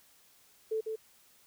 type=tone with echo; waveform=sine; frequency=440 Hz; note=A4; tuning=in tune; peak=-29 dBFS; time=0.71-0.81 s; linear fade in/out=10 ms; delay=150 ms; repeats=1; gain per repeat=-4 dB; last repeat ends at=0.96 s; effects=white hiss -63 dBFS RMS until 1.46 s